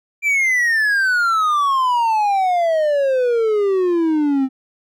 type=exponential sweep; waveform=triangle; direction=down; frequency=2370 to 259.6 Hz; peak=-12 dBFS; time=0.22-4.49 s; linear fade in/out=50 ms; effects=none